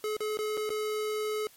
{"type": "tone with dropouts", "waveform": "square", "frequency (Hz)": 427.3, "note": "G#4", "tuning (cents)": 49, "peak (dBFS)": -30, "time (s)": [0.04, 1.47], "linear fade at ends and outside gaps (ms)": 1, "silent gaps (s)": [[0.167, 0.205], [0.372, 0.389], [0.571, 0.575], [0.693, 0.703]], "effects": ["white hiss -57 dBFS RMS until 1.56 s", "MP3 64 kbps"]}